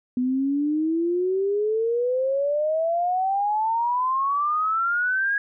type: exponential sweep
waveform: sine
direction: up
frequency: 246.9 to 1661.2 Hz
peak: -20 dBFS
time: 0.17-5.38 s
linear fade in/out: 2 ms
effects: none